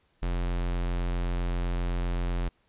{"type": "tone", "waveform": "square", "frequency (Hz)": 43.87, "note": "F1", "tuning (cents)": 9, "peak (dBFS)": -27, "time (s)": [0.22, 2.49], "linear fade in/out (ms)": 10, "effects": ["pink hiss -69 dBFS RMS until 2.68 s", "resampled to 8000 Hz"]}